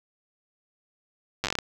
slowing click train, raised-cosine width 0.2 ms, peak -9 dBFS, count 9, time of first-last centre 1.44-1.587 s, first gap 8 ms, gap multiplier 1.23, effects 7-bit

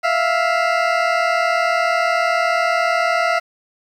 20% pulse tone pair together, 658.5 / 698.5 Hz, E5 / F5, -2 / 0 cents, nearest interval minor second, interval 102 cents, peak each -13 dBFS, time 0.03-3.4 s, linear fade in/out 20 ms, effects low-pass 4000 Hz 12 dB/octave + 8-bit

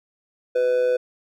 triangle tone with amplitude modulation, 499.6 Hz, B4, 20 cents sharp, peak -13 dBFS, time 0.55-0.97 s, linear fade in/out 10 ms, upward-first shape sine, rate 128 Hz, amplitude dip 50%, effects none

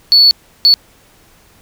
sine tone bursts at uneven times, 4435 Hz, C#8, in tune, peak -3 dBFS, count 2, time 0.12-0.31 / 0.65-0.74 s, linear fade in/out 0 ms, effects tanh soft clip ceiling 0 dBFS + pink hiss -48 dBFS RMS until 1.61 s

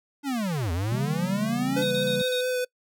square linear two-way sweep, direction down then up, 293.7 to 80 to 293.7 Hz, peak -26 dBFS, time 0.23-1.85 s, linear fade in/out 50 ms, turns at 0.72 s
triangle chord, C# diminished seventh, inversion none, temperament equal, 138.59 / 164.81 / 196 / 233.1 Hz, C#3 / E3 / G3 / Bb3, 0 / 0 / 0 / 0 cents, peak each -31 / -34 / -29 / -33 dBFS, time 0.92-2.22 s, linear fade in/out 2 ms
square tone with vibrato, 503 Hz, B4, 32 cents sharp, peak -25 dBFS, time 1.76-2.65 s, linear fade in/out 10 ms, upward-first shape triangle, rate 4.5 Hz, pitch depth 18 cents each way
triangle tone bursts, 3729 Hz, A#7, in tune, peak -27 dBFS, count 5, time 1.82-2.409 s, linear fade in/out 2 ms, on 89 ms, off 36 ms
effects noise-tail reverb RT60 0.1 s tail -25 dB re dry

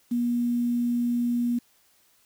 sine tone with quantisation, 240 Hz, B3, 49 cents flat, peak -22 dBFS, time 0.11-1.59 s, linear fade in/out 10 ms, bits 8, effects white hiss -63 dBFS RMS until 2.25 s

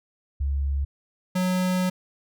sine / square tone pair in turn, 69.6 / 183.46 Hz, C#2 / F#3, +8 / -14 cents, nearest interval octave + perfect fourth, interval 1678 cents, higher second, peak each -22 dBFS, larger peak neither, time 0.4-0.85 / 1.35-1.9 s, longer second, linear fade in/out 10 ms, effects none

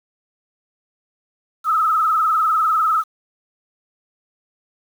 sine tone with vibrato, 1286 Hz, E6, 43 cents flat, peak -14 dBFS, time 1.64-3.04 s, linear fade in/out 50 ms, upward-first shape triangle, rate 20 Hz, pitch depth 100 cents each way, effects 7-bit

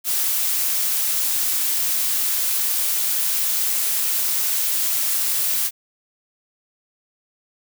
blue noise, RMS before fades -21 dBFS, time 0.04-5.71 s, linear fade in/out 50 ms, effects none

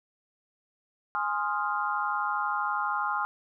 sine chord, F minor seventh, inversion first, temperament equal, 830.6 / 1046.5 / 1244.5 / 1396.9 Hz, Ab5 / C6 / Eb6 / F6, 0 / 0 / 0 / 0 cents, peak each -32 dBFS, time 1.15-3.25 s, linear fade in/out 0 ms, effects none

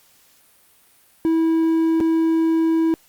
triangle tone with dropouts, 325.5 Hz, E4, 22 cents flat, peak -13 dBFS, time 1.25-2.94 s, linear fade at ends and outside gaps 0 ms, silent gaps 2.003-2.009 s, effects white hiss -55 dBFS RMS until 3.08 s + Opus 48 kbps

